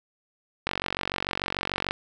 click train, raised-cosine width 0.3 ms, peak -10 dBFS, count 59, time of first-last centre 0.67-1.909 s, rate 46.8 Hz, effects none

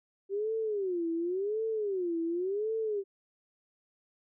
sine tone with vibrato, 384 Hz, G4, 36 cents flat, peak -29 dBFS, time 0.29-3.04 s, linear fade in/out 50 ms, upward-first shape sine, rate 0.91 Hz, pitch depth 260 cents each way, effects none

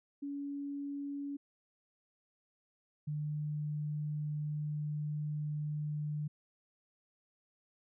sine tone pair in turn, 282.9 / 149.86 Hz, C#4 / D3, +35 / +35 cents, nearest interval major seventh, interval 1100 cents, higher first, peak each -37 / -34 dBFS, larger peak second, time 0.22-1.37 / 3.07-6.28 s, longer second, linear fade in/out 10 ms, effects none

